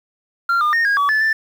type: tone with pitch steps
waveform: sine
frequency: 1381 / 1209 / 1841 / 1635 / 1139 / 1738 / 1769 Hz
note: F6 / D6 / A#6 / G#6 / C#6 / A6 / A6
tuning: -20 / +50 / -22 / -28 / +47 / -22 / +9 cents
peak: -11 dBFS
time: 0.49-1.33 s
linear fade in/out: 5 ms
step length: 120 ms
effects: tanh soft clip ceiling -13 dBFS + 7-bit